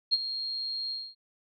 sine tone with ADSR envelope, 4239 Hz, C8, 22 cents sharp, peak -19 dBFS, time 0.11-1.15 s, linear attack 23 ms, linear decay 35 ms, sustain -12 dB, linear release 240 ms, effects none

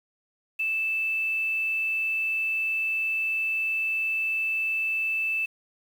sine tone with quantisation, 2637 Hz, E7, in tune, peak -24 dBFS, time 0.59-5.46 s, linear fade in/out 10 ms, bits 8, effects none

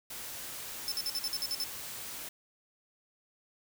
white noise, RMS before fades -42 dBFS, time 0.1-2.29 s, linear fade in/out 5 ms
40% pulse tone bursts, 5274 Hz, E8, in tune, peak -30 dBFS, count 9, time 0.88-1.638 s, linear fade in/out 0 ms, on 38 ms, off 52 ms
effects none

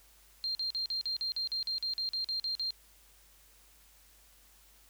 sine tone bursts, 4186 Hz, C8, in tune, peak -31 dBFS, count 15, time 0.44-2.706 s, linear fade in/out 0 ms, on 110 ms, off 44 ms, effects added 50 Hz sine -64 dBFS peak until 4.89 s + white hiss -62 dBFS RMS until 4.89 s

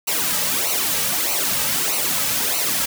white noise with flanger, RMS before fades -21 dBFS, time 0.07-2.86 s, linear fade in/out 10 ms, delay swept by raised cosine 0.58 to 2.88 ms, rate 1.6 Hz, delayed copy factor -0.7, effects none

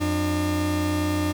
40% pulse tone pair together, 89.55 / 301.2 Hz, F2 / D4, +44 / +44 cents, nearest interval octave + major sixth, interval 2100 cents, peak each -25 / -23 dBFS, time 0-1.33 s, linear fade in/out 20 ms, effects 10-bit

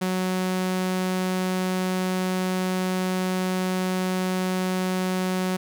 sawtooth tone, 185 Hz, F#3, in tune, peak -19 dBFS, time 0.01-5.57 s, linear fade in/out 10 ms, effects none

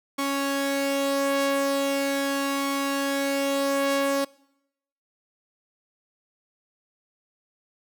sawtooth tone pair together, 277 / 554.4 Hz, C#4 / C#5, -1 / 0 cents, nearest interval octave, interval 1201 cents, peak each -22 dBFS, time 0.18-4.25 s, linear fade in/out 10 ms, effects noise-tail reverb RT60 0.8 s tail -23 dB re dry

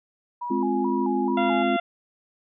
sine tone with vibrato, 898 Hz, A5, 35 cents sharp, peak -28 dBFS, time 0.41-1.63 s, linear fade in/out 10 ms, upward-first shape square, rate 2.3 Hz, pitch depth 130 cents each way
sine chord, F minor, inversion first, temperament just, 209.5 / 261.9 / 349.2 Hz, Ab3 / C4 / F4, +15 / +2 / 0 cents, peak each -28 / -25 / -26 dBFS, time 0.5-1.77 s, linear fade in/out 10 ms
harmonic tone, 690 Hz, F5, 21 cents flat, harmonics 1 / 2 / 3 / 4 / 5, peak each -24 / -30 / -34 / -36 / -38 dBFS, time 1.37-1.8 s, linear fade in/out 5 ms
effects none

